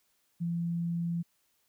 sine tone, 170 Hz, F3, 46 cents flat, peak -29 dBFS, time 0.4-1.23 s, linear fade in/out 20 ms, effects white hiss -73 dBFS RMS until 1.68 s

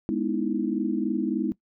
sine chord, E major seventh, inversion first, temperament equal with one note detuned, 207.7 / 246.9 / 306.1 / 329.6 Hz, G#3 / B3 / D#4 / E4, 0 / 0 / -28 / 0 cents, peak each -29 dBFS, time 0.09-1.52 s, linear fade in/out 0 ms, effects noise-tail reverb RT60 0.1 s tail -19 dB re dry

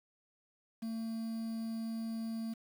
triangle tone with quantisation, 225.4 Hz, A3, 42 cents sharp, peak -34 dBFS, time 0.82-2.54 s, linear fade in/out 10 ms, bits 9, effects none

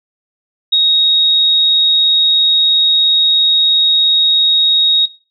sine tone, 3763 Hz, A#7, 16 cents sharp, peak -7 dBFS, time 0.72-5.06 s, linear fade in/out 10 ms, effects noise-tail reverb RT60 0.3 s tail -17 dB re dry

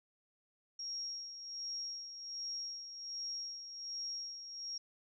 sine tone with tremolo, 5588 Hz, F8, in tune, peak -38 dBFS, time 0.79-4.78 s, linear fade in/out 5 ms, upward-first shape sine, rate 1.3 Hz, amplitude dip 60%, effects none

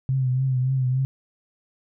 sine tone with vibrato, 130 Hz, C3, 11 cents flat, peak -19 dBFS, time 0.09-1.05 s, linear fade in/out 0 ms, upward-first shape triangle, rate 3.5 Hz, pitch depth 60 cents each way, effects none

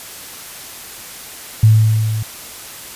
sine tone with level ramp, 109.5 Hz, A2, 8 cents flat, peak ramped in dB -4 to -18 dBFS, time 1.63-2.23 s, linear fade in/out 5 ms, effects white hiss -33 dBFS RMS until 2.95 s + resampled to 32000 Hz

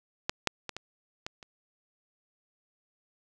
clicks, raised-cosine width 0.2 ms, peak -10 / -7 / -18 / -20 / -18 / -29 dBFS, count 6, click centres 0.295 / 0.473 / 0.693 / 0.766 / 1.265 / 1.428 s, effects none

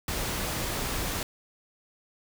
pink noise, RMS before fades -31 dBFS, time 0.08-1.23 s, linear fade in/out 2 ms, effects none

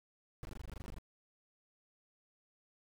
brown noise bursts, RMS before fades -44 dBFS, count 14, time 0.43-0.984 s, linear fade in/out 0 ms, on 21 ms, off 20 ms, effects none

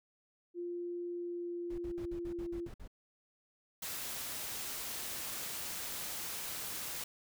sine tone with pitch glide, 349.1 to 343.5 Hz, F4 to F4, -1 to -29 cents, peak -37 dBFS, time 0.54-2.69 s, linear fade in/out 50 ms, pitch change -28 cents, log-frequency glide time 1.08-2.54 s
brown noise bursts, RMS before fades -47 dBFS, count 9, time 1.7-2.878 s, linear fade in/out 5 ms, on 82 ms, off 55 ms
white noise, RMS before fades -41 dBFS, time 3.82-7.04 s, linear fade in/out 5 ms
effects none

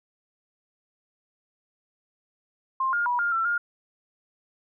sine tone with pitch steps, 1056 / 1415 / 973 / 1408 / 1344 / 1415 Hz, C6 / F6 / B5 / F6 / E6 / F6, +16 / +22 / -26 / +14 / +33 / +22 cents, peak -22 dBFS, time 2.8-3.58 s, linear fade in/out 5 ms, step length 130 ms, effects none

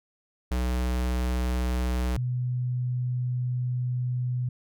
square / sine tone pair in turn, 62 / 124.54 Hz, B1 / B2, +7 / +15 cents, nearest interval octave, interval 1208 cents, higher second, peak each -25 dBFS, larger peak neither, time 0.51-2.17 / 2.17-4.49 s, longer second, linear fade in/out 5 ms, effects none

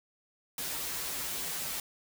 white noise with comb filter, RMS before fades -36 dBFS, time 0.58-1.8 s, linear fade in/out 2 ms, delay 9.3 ms, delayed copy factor -0.85, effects none

